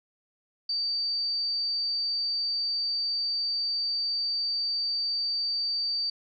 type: tone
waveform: sine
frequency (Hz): 4623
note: D8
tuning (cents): -28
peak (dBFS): -26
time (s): 0.69-6.1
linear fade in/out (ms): 5
effects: none